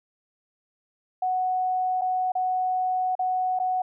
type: tone with dropouts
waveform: sine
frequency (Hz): 740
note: F#5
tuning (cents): 0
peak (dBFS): -22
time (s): 1.22-3.82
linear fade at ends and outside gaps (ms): 5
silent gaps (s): 2.012-2.017 / 2.32-2.352 / 3.153-3.192 / 3.59-3.598
effects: none